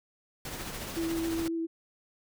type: noise with tremolo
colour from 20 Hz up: pink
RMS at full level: -37 dBFS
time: 0.45-1.48 s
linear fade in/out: 2 ms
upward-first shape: triangle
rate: 14 Hz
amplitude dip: 40%
type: tone with vibrato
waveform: sine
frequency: 330 Hz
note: E4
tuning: 2 cents sharp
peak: -29 dBFS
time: 0.96-1.67 s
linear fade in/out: 20 ms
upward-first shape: sine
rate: 7.3 Hz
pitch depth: 13 cents each way
effects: none